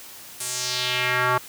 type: tone with band-pass filter sweep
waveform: square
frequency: 125.3 Hz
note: B2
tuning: 25 cents sharp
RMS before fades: -24 dBFS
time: 0.4-1.38 s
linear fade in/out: 5 ms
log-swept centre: 9700 to 1100 Hz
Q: 2.1
effects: white hiss -42 dBFS RMS until 1.48 s + high-pass 60 Hz 12 dB/octave